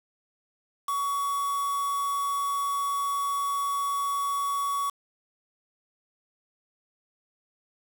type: tone with quantisation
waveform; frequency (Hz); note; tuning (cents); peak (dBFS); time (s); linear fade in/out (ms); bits
triangle; 1127; C#6; +28; -24; 0.88-4.9; 5; 6
effects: none